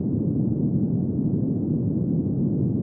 white band-pass noise, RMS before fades -23 dBFS, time 0-2.82 s, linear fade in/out 5 ms, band 110 to 270 Hz, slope 24 dB/octave, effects none

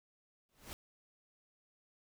pink noise with exponential growth, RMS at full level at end -43 dBFS, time 0.49-0.73 s, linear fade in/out 0 ms, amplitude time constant 51 ms, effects none

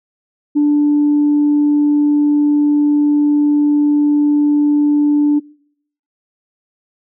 sine tone, 293.7 Hz, D4, in tune, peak -8 dBFS, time 0.55-5.4 s, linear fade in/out 20 ms, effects noise-tail reverb RT60 0.7 s tail -26 dB re dry + tanh soft clip ceiling -6 dBFS

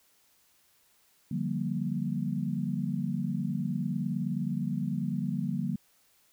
sine chord, G minor seventh, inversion second, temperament just, 147 / 176.4 / 196 / 235.2 Hz, D3 / F3 / G3 / Bb3, +2 / +18 / 0 / +16 cents, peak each -34 dBFS, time 1.31-5.76 s, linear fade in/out 5 ms, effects white hiss -66 dBFS RMS until 6.32 s

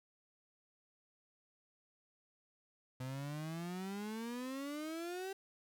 35% pulse exponential sweep, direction up, 126.4 to 392 Hz, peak -39 dBFS, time 3-5.33 s, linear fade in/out 5 ms, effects none

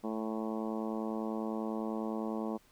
harmonic tone, 110 Hz, A2, in tune, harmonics 2 / 3 / 4 / 5 / 6 / 7 / 8 / 9 / 10, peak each -36 / -40 / -42 / -44 / -46 / -47 / -48 / -49 / -50 dBFS, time 0.03-2.58 s, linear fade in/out 20 ms, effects pink hiss -65 dBFS RMS until 2.71 s

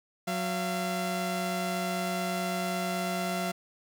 sawtooth tone pair together, 183.27 / 684 Hz, F#3 / F5, -16 / -36 cents, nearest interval octave + major seventh, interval 2280 cents, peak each -28 dBFS, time 0.27-3.52 s, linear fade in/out 10 ms, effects none

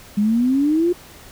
sine exponential sweep, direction up, 201.2 to 360 Hz, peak -14 dBFS, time 0.17-0.93 s, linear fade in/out 10 ms, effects pink hiss -43 dBFS RMS until 1.31 s

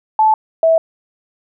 sine tone pair in turn, 870 / 651.8 Hz, A5 / E5, -20 / -20 cents, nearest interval perfect fourth, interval 500 cents, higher first, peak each -8 dBFS, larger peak neither, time 0.19-0.34 / 0.63-0.78 s, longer neither, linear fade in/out 2 ms, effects none

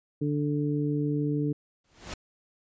harmonic tone, 146.83 Hz, D3, in tune, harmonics 1 / 2 / 3, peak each -28 / -28 / -34 dBFS, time 0.21-1.53 s, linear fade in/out 10 ms
pink noise with exponential growth, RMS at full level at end -34 dBFS, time 1.84-2.14 s, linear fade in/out 5 ms, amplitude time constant 65 ms
effects resampled to 16000 Hz

